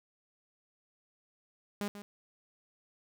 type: tone with echo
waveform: sawtooth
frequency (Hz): 204.2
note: G#3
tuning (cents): -29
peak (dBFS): -29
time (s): 1.81-1.88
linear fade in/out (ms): 0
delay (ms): 140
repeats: 1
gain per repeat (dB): -11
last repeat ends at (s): 2.02
effects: none

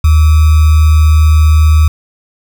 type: tone with sample-and-hold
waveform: sine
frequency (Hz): 77.5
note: D#2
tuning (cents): -6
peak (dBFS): -3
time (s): 0.04-1.88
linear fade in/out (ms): 5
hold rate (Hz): 1225
effects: none

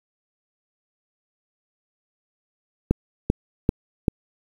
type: click train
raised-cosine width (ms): 3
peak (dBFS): -4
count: 4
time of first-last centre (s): 2.91-4.082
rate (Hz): 2.56
effects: 7-bit

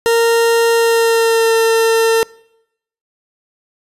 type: tone with pitch glide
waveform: 40% pulse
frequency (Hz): 462.1 to 452.6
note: A#4 to A4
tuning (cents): -15 to +49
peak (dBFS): -9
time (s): 0.06-2.23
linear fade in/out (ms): 0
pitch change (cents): -36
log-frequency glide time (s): 0.73-1.54
effects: noise-tail reverb RT60 0.8 s tail -24 dB re dry + resampled to 32000 Hz

